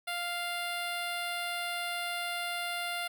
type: tone with notch filter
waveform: 10% pulse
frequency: 698.5 Hz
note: F5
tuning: in tune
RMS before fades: -35 dBFS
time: 0.07-3.08 s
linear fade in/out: 10 ms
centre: 5900 Hz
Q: 1.9
effects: none